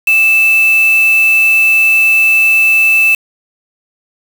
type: tone with quantisation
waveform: sine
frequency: 2637 Hz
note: E7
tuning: in tune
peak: -6 dBFS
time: 0.07-3.15 s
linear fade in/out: 5 ms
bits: 3
effects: none